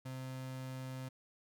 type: tone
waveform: 35% pulse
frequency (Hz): 130.3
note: C3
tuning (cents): -7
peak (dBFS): -40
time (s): 0.05-1.09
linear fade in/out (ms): 10
effects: none